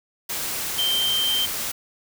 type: tone in noise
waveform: sine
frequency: 3136 Hz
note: G7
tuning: in tune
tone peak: -20 dBFS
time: 0.78-1.46 s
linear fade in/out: 10 ms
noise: white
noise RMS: -28 dBFS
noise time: 0.29-1.72 s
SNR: +5 dB
effects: none